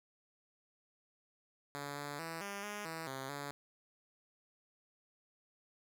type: tone with pitch steps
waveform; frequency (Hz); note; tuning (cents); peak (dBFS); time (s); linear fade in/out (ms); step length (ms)
5% pulse; 143 / 144.5 / 164.2 / 200.5 / 207.1 / 162.5 / 133.7 / 142.8; D3 / D3 / E3 / G3 / G#3 / E3 / C3 / D3; -46 / -28 / -6 / +39 / -5 / -24 / +38 / -48; -30; 1.75-3.51; 0; 220
effects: none